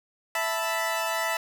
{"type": "chord", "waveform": "20% pulse", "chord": "E suspended fourth", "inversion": "none", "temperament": "equal", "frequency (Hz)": [659.3, 880, 987.8], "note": ["E5", "A5", "B5"], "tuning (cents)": [0, 0, 0], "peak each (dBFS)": [-24, -26, -27], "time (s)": [0.35, 1.37], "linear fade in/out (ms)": 2, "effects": []}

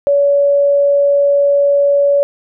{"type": "tone", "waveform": "sine", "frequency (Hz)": 567, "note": "C#5", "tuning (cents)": 39, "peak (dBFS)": -8, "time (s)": [0.07, 2.23], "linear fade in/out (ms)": 0, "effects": []}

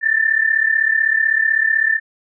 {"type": "tone pair together", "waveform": "sine", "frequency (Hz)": [1760, 1795.9], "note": ["A6", "A6"], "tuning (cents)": [0, 35], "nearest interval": "unison", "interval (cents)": 35, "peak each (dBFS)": -16, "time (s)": [0.01, 2], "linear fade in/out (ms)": 50, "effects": []}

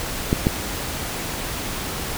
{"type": "clicks", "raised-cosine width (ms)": 3, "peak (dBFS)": -3, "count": 2, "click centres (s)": [0.329, 0.469], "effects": ["pink hiss -28 dBFS RMS until 2.17 s"]}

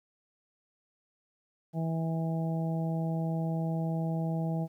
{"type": "harmonic tone", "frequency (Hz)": 163, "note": "E3", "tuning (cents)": -19, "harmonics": [1, 2, 3, 4, 5], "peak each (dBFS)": [-29, -40, -43, -40, -43], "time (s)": [1.73, 4.68], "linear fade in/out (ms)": 50, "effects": ["11-bit"]}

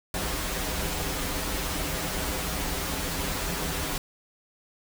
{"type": "noise with comb filter", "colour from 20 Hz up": "pink", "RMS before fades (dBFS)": -30, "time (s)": [0.14, 3.98], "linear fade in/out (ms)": 2, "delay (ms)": 8.7, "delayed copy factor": -0.8, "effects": []}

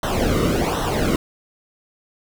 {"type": "noise with flanger", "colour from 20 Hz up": "brown", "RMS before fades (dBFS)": -20, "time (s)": [0.03, 1.16], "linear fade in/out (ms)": 2, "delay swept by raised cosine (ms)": [0.42, 1.23], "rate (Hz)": 1.3, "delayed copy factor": -0.85, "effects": []}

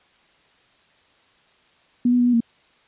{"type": "tone with pitch steps", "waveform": "sine", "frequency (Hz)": [243.5, 246.2, 243.2, 244.7, 231.9], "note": ["B3", "B3", "B3", "B3", "A#3"], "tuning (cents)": [-24, -5, -26, -16, -9], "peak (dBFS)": -14, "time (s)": [2.05, 2.405], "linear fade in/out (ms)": 5, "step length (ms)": 71, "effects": ["white hiss -58 dBFS RMS until 2.87 s", "resampled to 8000 Hz"]}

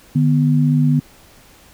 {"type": "tone pair together", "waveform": "sine", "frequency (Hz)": [150.21, 246.7], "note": ["D3", "B3"], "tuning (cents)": [39, -2], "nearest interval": "major sixth", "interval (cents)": 859, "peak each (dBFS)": [-13, -16], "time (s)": [0.15, 1], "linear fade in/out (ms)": 10, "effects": ["pink hiss -47 dBFS RMS until 1.73 s"]}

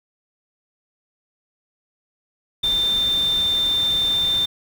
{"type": "tone in noise", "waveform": "sine", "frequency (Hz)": 3584, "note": "A7", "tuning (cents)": 31, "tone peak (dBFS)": -17, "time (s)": [2.63, 4.46], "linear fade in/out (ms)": 10, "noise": "pink", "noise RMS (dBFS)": -34, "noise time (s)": [2.63, 4.46], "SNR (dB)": 14, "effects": []}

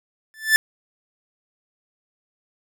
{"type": "tone with exponential growth", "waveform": "45% pulse", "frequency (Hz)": 1757, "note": "A6", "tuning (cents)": -3, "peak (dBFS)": -9, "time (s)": [0.34, 0.56], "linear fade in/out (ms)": 0, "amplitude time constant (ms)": 46, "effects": []}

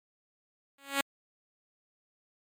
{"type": "tone with exponential growth", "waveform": "5% pulse", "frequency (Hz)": 277.2, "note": "C#4", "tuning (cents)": 0, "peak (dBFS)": -12, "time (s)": [0.78, 1.01], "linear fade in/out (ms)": 5, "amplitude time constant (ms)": 49, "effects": ["MP3 96 kbps"]}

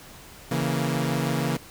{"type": "chord", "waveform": "sawtooth", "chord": "A# diminished", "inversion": "first", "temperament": "equal", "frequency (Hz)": [138.59, 164.81, 233.1], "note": ["C#3", "E3", "A#3"], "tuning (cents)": [0, 0, 0], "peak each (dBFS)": [-23, -24, -25], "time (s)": [0.51, 1.57], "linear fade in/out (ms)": 5, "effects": ["pink hiss -46 dBFS RMS until 1.7 s"]}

